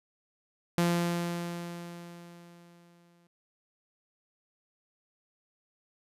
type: tone with exponential decay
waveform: sawtooth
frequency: 172.4 Hz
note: F3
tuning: 22 cents flat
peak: -19 dBFS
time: 0.78-3.27 s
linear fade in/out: 0 ms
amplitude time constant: 540 ms
effects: resampled to 32000 Hz